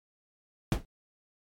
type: noise with exponential decay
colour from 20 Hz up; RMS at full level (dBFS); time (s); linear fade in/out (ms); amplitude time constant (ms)
brown; -18; 0.72-0.85; 1; 27
effects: MP3 64 kbps